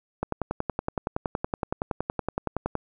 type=click train; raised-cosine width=1 ms; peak=-12 dBFS; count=28; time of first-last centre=0.23-2.753 s; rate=10.7 Hz; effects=none